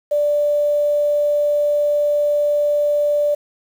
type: tone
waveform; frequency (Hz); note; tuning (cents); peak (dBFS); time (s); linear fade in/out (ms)
sine; 587.3; D5; 0; -14; 0.11-3.35; 10
effects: 7-bit